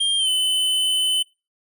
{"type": "tone with pitch glide", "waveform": "square", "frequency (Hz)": [3200, 3029], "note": ["G7", "F#7"], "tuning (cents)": [35, 40], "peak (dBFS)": -18, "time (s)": [0, 1.23], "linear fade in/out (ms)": 10, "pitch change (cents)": -95, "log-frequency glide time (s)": [0.18, 0.29], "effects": ["noise-tail reverb RT60 0.3 s tail -24 dB re dry", "resampled to 32000 Hz"]}